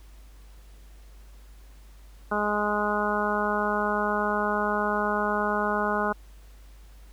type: harmonic tone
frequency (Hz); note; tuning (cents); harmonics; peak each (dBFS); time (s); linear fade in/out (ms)
208.4; G#3; +6; 1 / 2 / 3 / 4 / 5 / 6 / 7; -31 / -31 / -31 / -31 / -31 / -31 / -31; 2.31-6.13; 10
effects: added 50 Hz sine -46 dBFS peak until 7.12 s + pink hiss -59 dBFS RMS until 7.12 s